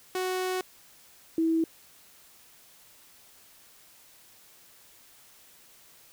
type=tone pair in turn; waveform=sawtooth / sine; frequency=370 / 325.5 Hz; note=F#4 / E4; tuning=0 / -22 cents; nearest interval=major second; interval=222 cents; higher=first; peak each=-24 / -22 dBFS; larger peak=second; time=0.15-0.61 / 1.38-1.64 s; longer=first; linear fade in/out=2 ms; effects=white hiss -56 dBFS RMS until 6.12 s